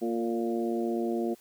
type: harmonic tone with a mistuned harmonic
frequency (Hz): 116.54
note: A#2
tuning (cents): 0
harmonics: 2 / 3 / 4 / 5 / 6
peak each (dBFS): -31 / -30 / -36 / -40 / -38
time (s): 0.01-1.35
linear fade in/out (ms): 20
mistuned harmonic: 4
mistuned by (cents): -27
effects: white hiss -59 dBFS RMS until 1.4 s